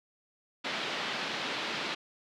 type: band-pass noise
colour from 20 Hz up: white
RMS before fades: -35 dBFS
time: 0.64-1.95 s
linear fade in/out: 10 ms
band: 150 to 3900 Hz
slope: 24 dB/octave
effects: none